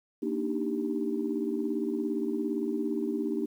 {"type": "chord", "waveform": "sine", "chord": "Eb major seventh", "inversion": "second", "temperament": "equal", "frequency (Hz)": [233.1, 293.7, 311.1, 392], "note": ["Bb3", "D4", "Eb4", "G4"], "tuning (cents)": [0, 0, 0, 0], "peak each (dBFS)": -33, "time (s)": [0.22, 3.46], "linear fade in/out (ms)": 10, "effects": ["tanh soft clip ceiling -18 dBFS", "10-bit"]}